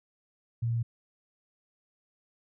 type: tone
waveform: sine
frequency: 116.54 Hz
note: A#2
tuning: in tune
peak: -26 dBFS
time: 0.62-0.83 s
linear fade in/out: 10 ms
effects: none